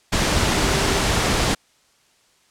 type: tone in noise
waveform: sine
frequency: 390.7 Hz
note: G4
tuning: 6 cents flat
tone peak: -27 dBFS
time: 0.53-1 s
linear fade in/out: 10 ms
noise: pink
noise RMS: -19 dBFS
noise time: 0.12-1.55 s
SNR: -11 dB
effects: white hiss -59 dBFS RMS until 2.5 s + low-pass 8000 Hz 12 dB/octave